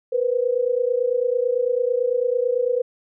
sine tone pair together, 478 / 507 Hz, A#4 / B4, +43 / +45 cents, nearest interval minor second, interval 102 cents, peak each -21 dBFS, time 0.12-2.82 s, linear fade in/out 10 ms, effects none

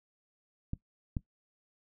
clicks, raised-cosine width 5 ms, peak -22 / -20 dBFS, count 2, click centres 0.734 / 1.168 s, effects noise-tail reverb RT60 0.1 s tail -18 dB re dry

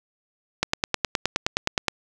click train, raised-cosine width 0.2 ms, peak -3 dBFS, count 13, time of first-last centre 0.63-1.883 s, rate 9.58 Hz, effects none

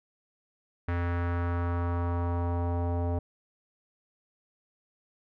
square tone with low-pass filter sweep, 86.7 Hz, F2, 12 cents flat, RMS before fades -29 dBFS, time 0.88-3.19 s, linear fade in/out 5 ms, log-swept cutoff 1800 to 700 Hz, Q 2.1, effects none

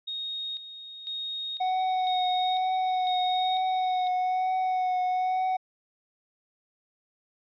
sine tone with tremolo, 3729 Hz, A#7, in tune, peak -31 dBFS, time 0.07-4.08 s, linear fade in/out 10 ms, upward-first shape square, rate 1 Hz, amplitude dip 65%
triangle tone with vibrato, 740 Hz, F#5, in tune, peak -22 dBFS, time 1.6-5.57 s, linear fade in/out 10 ms, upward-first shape triangle, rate 1.1 Hz, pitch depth 21 cents each way
effects resampled to 11025 Hz

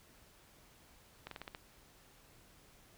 slowing click train, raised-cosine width 0.3 ms, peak -28 dBFS, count 6, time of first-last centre 1.27-1.549 s, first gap 43 ms, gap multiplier 1.13, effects pink hiss -63 dBFS RMS until 2.97 s

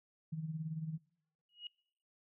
sine tone with tremolo, 158.6 Hz, D#3, 33 cents sharp, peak -35 dBFS, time 0.32-0.98 s, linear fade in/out 10 ms, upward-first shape sine, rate 18 Hz, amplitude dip 65%
sine tone with exponential growth, 2889 Hz, F#7, 42 cents flat, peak -39 dBFS, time 1.49-1.67 s, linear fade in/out 2 ms, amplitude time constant 38 ms
effects noise-tail reverb RT60 0.7 s tail -24 dB re dry

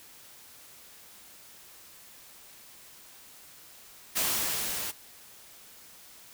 white noise with level ramp, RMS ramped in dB -27 to -35 dBFS, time 4.15-4.92 s, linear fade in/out 20 ms, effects white hiss -52 dBFS RMS until 6.33 s

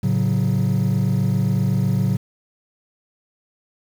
triangle chord, F# minor, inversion first, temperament just, 111 / 138.75 / 185 Hz, A2 / C#3 / F#3, +16 / +2 / 0 cents, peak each -18 dBFS, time 0.03-2.17 s, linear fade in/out 10 ms, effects tanh soft clip ceiling -10 dBFS + 7-bit

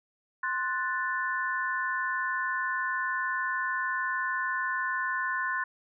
sine chord, F# diminished, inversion second, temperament equal, 1046.5 / 1480 / 1760 Hz, C6 / F#6 / A6, 0 / 0 / 0 cents, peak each -32 dBFS, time 0.43-5.64 s, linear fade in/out 5 ms, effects none

